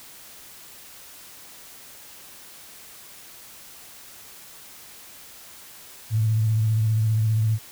sine tone with vibrato, 110 Hz, A2, in tune, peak -18 dBFS, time 6.1-7.59 s, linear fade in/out 50 ms, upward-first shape triangle, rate 15 Hz, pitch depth 48 cents each way, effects white hiss -45 dBFS RMS until 7.71 s

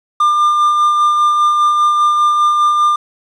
triangle tone with tremolo, 1199 Hz, D6, 36 cents sharp, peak -6 dBFS, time 0.2-2.96 s, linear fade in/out 5 ms, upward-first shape sine, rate 5 Hz, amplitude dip 30%, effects resampled to 24000 Hz + 7-bit

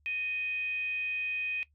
sine tone with frequency modulation, 2500 Hz, D#7, 8 cents sharp, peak -31 dBFS, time 0.06-1.63 s, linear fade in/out 0 ms, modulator 665 Hz, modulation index 0.28, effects noise-tail reverb RT60 0.1 s tail -17 dB re dry + added 73 Hz sine -65 dBFS peak until 1.74 s

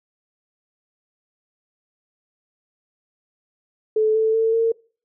sine tone with pitch steps, 434.2 / 441 / 448 / 455 Hz, A4 / A4 / A4 / A#4, -23 / +4 / +31 / -42 cents, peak -15 dBFS, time 3.96-4.72 s, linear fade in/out 5 ms, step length 190 ms, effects noise-tail reverb RT60 0.4 s tail -24 dB re dry

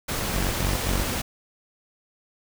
pink noise, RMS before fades -28 dBFS, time 0.08-1.22 s, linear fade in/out 10 ms
sawtooth tone bursts, 47.03 Hz, F#1, 29 cents sharp, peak -20 dBFS, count 3, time 0.33-1.04 s, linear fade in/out 10 ms, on 180 ms, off 85 ms
effects none

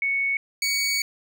sine / 20% pulse tone pair in turn, 2217 / 2245 Hz, C#7 / C#7, 0 / +21 cents, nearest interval unison, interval 21 cents, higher second, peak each -21 / -17 dBFS, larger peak second, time 0.02-0.37 / 0.62-1.02 s, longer second, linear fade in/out 2 ms, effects none

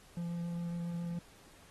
triangle tone with vibrato, 171.4 Hz, F3, 32 cents flat, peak -33 dBFS, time 0.17-1.19 s, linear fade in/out 2 ms, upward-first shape sine, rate 7.3 Hz, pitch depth 9 cents each way, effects pink hiss -60 dBFS RMS until 1.7 s + AAC 32 kbps

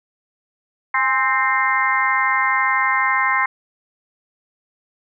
harmonic tone with a mistuned harmonic, 262 Hz, C4, 2 cents sharp, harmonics 3 / 4 / 5 / 6 / 7 / 8, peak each -26 / -19 / -27 / -26 / -22 / -21 dBFS, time 0.94-3.46 s, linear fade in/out 5 ms, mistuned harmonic 3, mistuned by +68 cents, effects none

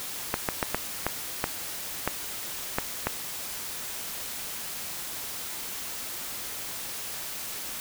clicks, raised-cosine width 0.5 ms, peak -9 dBFS, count 9, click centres 0.341 / 0.488 / 0.628 / 0.746 / 1.066 / 1.441 / 2.076 / 2.785 / 3.07 s, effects white hiss -36 dBFS RMS until 7.8 s

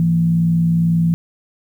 sine tone with frequency modulation, 167.3 Hz, E3, 26 cents sharp, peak -12 dBFS, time 0-1.14 s, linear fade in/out 0 ms, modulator 62.1 Hz, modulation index 0.34, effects 8-bit

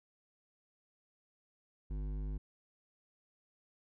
sine tone with hard clipping, 50.5 Hz, G#1, 48 cents flat, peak -38 dBFS, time 1.9-2.38 s, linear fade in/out 10 ms, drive 12 dB, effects none

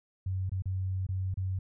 sine tone with dropouts, 94.1 Hz, F#2, 30 cents sharp, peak -29 dBFS, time 0.26-1.59 s, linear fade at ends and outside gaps 5 ms, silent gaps 0.495-0.517 / 0.622-0.656 / 1.067-1.088 / 1.342-1.372 s, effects none

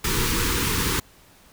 pink band-stop noise, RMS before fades -23 dBFS, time 0.04-1 s, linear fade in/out 5 ms, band 490 to 880 Hz, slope 96 dB/octave, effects pink hiss -53 dBFS RMS until 1.52 s

